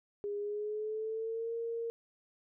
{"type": "tone with pitch glide", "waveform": "sine", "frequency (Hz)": [409.2, 462], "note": ["G#4", "A#4"], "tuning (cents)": [-26, -16], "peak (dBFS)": -34, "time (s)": [0.24, 1.9], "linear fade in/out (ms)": 0, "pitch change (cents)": 210, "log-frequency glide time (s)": [0.38, 1.54], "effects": []}